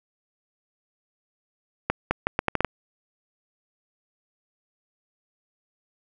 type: accelerating click train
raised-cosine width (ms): 0.5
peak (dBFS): -6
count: 8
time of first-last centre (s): 1.9-2.647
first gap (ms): 210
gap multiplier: 0.76
effects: none